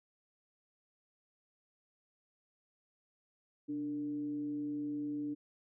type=tone with frequency modulation; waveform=sine; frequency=293.7 Hz; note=D4; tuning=in tune; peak=-35 dBFS; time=3.68-5.35 s; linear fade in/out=20 ms; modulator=162 Hz; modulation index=0.24; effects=none